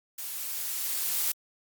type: noise with level ramp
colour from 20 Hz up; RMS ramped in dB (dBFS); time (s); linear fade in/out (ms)
blue; -37 to -27; 0.18-1.32; 5
effects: Opus 48 kbps